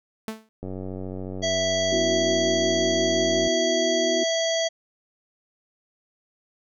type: tone with exponential decay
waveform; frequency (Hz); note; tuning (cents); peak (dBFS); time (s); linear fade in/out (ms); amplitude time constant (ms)
sawtooth; 219.9; A3; -1; -22; 0.28-0.49; 0; 45
type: click train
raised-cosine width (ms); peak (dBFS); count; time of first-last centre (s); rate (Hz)
2; -21; 268; 0.63-3.473; 93.9
type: harmonic tone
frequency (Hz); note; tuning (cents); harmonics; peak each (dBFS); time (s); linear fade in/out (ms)
658; E5; -3; 1 / 3 / 5 / 7 / 9 / 10; -23 / -32 / -29 / -33 / -34 / -35; 1.42-4.69; 20
type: chord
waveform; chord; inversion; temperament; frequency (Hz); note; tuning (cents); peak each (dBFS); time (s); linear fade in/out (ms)
sine; B suspended fourth; none; equal; 246.9 / 329.6 / 370; B3 / E4 / F#4; 0 / 0 / 0; -31 / -28 / -27; 1.92-4.24; 5
effects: none